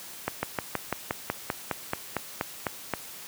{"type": "slowing click train", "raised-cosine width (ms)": 0.5, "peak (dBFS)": -11, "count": 14, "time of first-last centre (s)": [0.28, 2.937], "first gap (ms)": 150, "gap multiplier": 1.05, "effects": ["white hiss -43 dBFS RMS until 3.27 s", "high-pass 80 Hz 12 dB/octave"]}